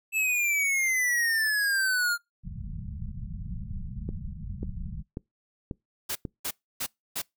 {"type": "exponential sweep", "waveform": "square", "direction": "down", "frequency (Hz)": [2637, 1396.9], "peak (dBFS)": -24, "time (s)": [0.12, 2.18], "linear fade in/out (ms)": 50}
{"type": "low-pass noise", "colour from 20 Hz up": "pink", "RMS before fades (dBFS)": -36, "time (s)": [2.43, 5.03], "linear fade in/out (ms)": 20, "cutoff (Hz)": 210, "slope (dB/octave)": 96}
{"type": "click train", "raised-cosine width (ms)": 3, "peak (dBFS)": -20, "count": 5, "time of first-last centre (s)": [4.09, 6.252], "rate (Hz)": 1.85}
{"type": "noise bursts", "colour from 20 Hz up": "white", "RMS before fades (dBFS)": -31, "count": 4, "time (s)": [6.09, 7.22], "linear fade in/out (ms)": 10, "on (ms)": 65, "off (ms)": 290}
{"effects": ["noise-tail reverb RT60 0.2 s tail -26 dB re dry"]}